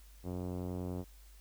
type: tone with low-pass filter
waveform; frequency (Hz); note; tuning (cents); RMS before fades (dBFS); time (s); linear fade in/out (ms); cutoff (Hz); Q
5% pulse; 90.3; F#2; -42; -39; 0.23-1.05; 50; 350; 0.53
effects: added 50 Hz sine -54 dBFS peak until 1.4 s + white hiss -64 dBFS RMS until 1.4 s